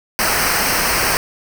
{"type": "noise with comb filter", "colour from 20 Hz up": "pink", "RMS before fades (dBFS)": -17, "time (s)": [0.19, 1.17], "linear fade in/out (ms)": 0, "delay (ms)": 0.28, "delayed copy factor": -0.7, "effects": []}